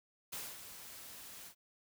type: noise with ADSR envelope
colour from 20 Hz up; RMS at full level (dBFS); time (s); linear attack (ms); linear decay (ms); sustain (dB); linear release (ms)
white; -42; 0.32-1.55; 12; 230; -9; 83
effects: none